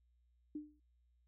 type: tone with exponential decay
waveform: sine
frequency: 300 Hz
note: D4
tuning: 37 cents sharp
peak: -38 dBFS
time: 0.55-0.8 s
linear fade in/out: 5 ms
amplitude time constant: 54 ms
effects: added 60 Hz sine -70 dBFS peak until 1.27 s

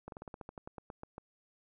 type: slowing click train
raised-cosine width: 1 ms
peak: -30 dBFS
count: 14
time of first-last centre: 0.08-1.181 s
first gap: 42 ms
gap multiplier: 1.11
effects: none

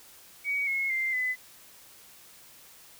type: tone with pitch steps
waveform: sine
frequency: 2256 / 2172 / 2090 / 2012 Hz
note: C#7 / C#7 / C7 / B6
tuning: +30 / -36 / -2 / +32 cents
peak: -26 dBFS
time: 0.44-1.36 s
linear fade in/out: 50 ms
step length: 230 ms
effects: white hiss -53 dBFS RMS until 2.99 s

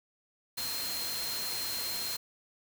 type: tone in noise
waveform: sine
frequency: 4186 Hz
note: C8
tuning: in tune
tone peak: -36 dBFS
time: 0.57-2.17 s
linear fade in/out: 10 ms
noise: white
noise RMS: -37 dBFS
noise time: 0.57-2.17 s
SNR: -2 dB
effects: none

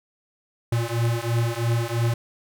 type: beating tone pair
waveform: square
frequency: 115.6 / 118.6 Hz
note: A#2 / A#2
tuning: -14 / +30 cents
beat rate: 3 Hz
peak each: -25 dBFS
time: 0.72-2.14 s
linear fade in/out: 5 ms
effects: none

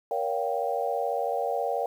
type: chord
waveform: sine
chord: G half-diminished seventh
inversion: first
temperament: just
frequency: 470.4 / 564.5 / 705.6 / 784 Hz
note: Bb4 / Db5 / F5 / G5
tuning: +16 / +31 / +18 / 0 cents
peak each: -31 dBFS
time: 0.11-1.86 s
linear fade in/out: 2 ms
effects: 9-bit

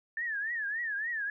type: tone with vibrato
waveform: sine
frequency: 1760 Hz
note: A6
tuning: in tune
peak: -31 dBFS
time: 0.17-1.3 s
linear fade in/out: 2 ms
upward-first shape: triangle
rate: 3.5 Hz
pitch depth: 180 cents each way
effects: none

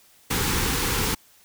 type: band-stop noise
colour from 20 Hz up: pink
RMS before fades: -24 dBFS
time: 0.3-1.15 s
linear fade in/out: 10 ms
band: 520 to 780 Hz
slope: 96 dB/octave
effects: white hiss -56 dBFS RMS until 1.44 s

